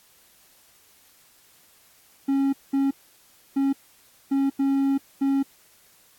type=tone bursts at uneven times; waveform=triangle; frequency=273.9 Hz; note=C#4; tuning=21 cents flat; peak=-17 dBFS; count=6; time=2.28-2.53 / 2.73-2.91 / 3.56-3.73 / 4.31-4.5 / 4.59-4.98 / 5.21-5.43 s; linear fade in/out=10 ms; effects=white hiss -57 dBFS RMS until 6.18 s + AAC 64 kbps